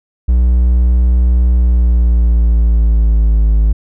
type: tone with pitch glide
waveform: triangle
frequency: 60.8 to 53.24 Hz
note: B1 to G#1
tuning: -26 to +44 cents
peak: -5 dBFS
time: 0.28-3.73 s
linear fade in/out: 10 ms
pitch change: -230 cents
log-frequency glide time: 1.55-3.51 s
effects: none